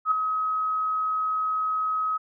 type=tone with ADSR envelope; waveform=sine; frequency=1272 Hz; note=D#6; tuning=38 cents sharp; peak=-16 dBFS; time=0.05-2.18 s; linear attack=65 ms; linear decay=4 ms; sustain=-7 dB; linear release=17 ms; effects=none